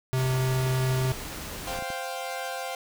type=tone; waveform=square; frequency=129.8 Hz; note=C3; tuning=13 cents flat; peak=-24 dBFS; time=0.13-1.12 s; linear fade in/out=0 ms
type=noise; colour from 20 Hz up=pink; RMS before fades=-37 dBFS; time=0.14-1.81 s; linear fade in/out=50 ms
type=clicks; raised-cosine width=3 ms; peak=-28 dBFS; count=5; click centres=0.667 / 1.05 / 1.789 / 1.824 / 1.903 s
type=chord; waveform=sawtooth; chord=C suspended fourth; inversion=none; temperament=equal; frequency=523.3 / 698.5 / 784 Hz; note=C5 / F5 / G5; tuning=0 / 0 / 0 cents; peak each=-32 dBFS; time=1.67-2.75 s; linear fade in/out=2 ms
effects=none